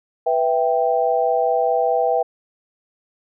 sine chord, E minor, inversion second, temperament equal, 493.9 / 659.3 / 784 Hz, B4 / E5 / G5, 0 / 0 / 0 cents, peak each -20 dBFS, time 0.26-2.23 s, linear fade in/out 10 ms, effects none

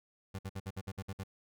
30% pulse tone bursts, 96.6 Hz, G2, 25 cents flat, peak -35 dBFS, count 9, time 0.34-1.237 s, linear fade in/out 10 ms, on 49 ms, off 57 ms, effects none

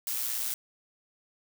blue noise with amplitude modulation, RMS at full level -30 dBFS, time 0.07-0.54 s, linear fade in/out 2 ms, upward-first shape sine, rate 118 Hz, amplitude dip 45%, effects none

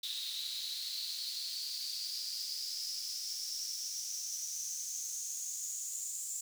pink noise with high-pass filter sweep, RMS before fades -40 dBFS, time 0.03-6.41 s, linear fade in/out 5 ms, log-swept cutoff 3800 to 7300 Hz, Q 8.6, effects none

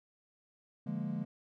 triangle chord, Bb dominant seventh, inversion first, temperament equal, 146.83 / 174.61 / 207.7 / 233.1 Hz, D3 / F3 / Ab3 / Bb3, 0 / 0 / 0 / 0 cents, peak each -39 / -38 / -36 / -39 dBFS, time 0.86-1.25 s, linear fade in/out 10 ms, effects none

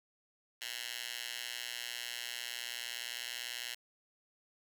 10% pulse tone with high-pass filter, 120.3 Hz, B2, 45 cents flat, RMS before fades -42 dBFS, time 0.61-3.75 s, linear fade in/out 10 ms, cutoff 2600 Hz, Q 1.4, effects none

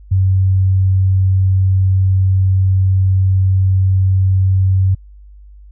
sine tone, 94.8 Hz, F#2, 43 cents sharp, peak -9 dBFS, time 0.11-4.95 s, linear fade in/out 10 ms, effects added 50 Hz sine -36 dBFS peak until 5.71 s

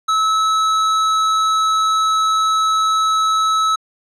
square tone, 1299 Hz, E6, 26 cents flat, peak -14 dBFS, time 0.08-3.76 s, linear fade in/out 10 ms, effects low-pass 6000 Hz 12 dB/octave

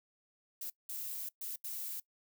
violet noise bursts at uneven times, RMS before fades -41 dBFS, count 4, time 0.61-0.7 / 0.89-1.29 / 1.41-1.56 / 1.64-2 s, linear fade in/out 5 ms, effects noise-tail reverb RT60 0.1 s tail -21 dB re dry

